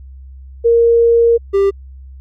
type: tone pair in turn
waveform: sine / triangle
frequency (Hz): 466.2 / 395.1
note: A#4 / G4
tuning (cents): 0 / +14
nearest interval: minor third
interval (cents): 286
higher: first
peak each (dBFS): -7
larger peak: neither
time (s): 0.64-1.38 / 1.53-1.71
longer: first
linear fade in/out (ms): 20
effects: added 66 Hz sine -32 dBFS peak until 2.2 s